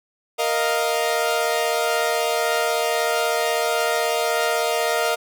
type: chord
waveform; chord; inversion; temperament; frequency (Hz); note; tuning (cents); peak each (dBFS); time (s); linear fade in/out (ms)
sawtooth; Bb suspended fourth; none; equal; 466.2 / 622.3 / 698.5; Bb4 / Eb5 / F5; 0 / 0 / 0; -20; 0.38-5.16; 20
effects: none